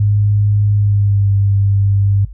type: tone with pitch glide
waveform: sine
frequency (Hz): 103.1 to 99.53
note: G#2 to G2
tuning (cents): -12 to +27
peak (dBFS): -10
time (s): 0-2.25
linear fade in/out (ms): 5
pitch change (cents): -61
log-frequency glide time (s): 0.73-1.31
effects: noise-tail reverb RT60 0.1 s tail -18 dB re dry + added 50 Hz sine -29 dBFS peak until 2.33 s